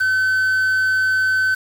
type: tone with quantisation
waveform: triangle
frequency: 1524 Hz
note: G6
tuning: 49 cents flat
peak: -13 dBFS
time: 0-1.55 s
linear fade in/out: 10 ms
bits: 6
effects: none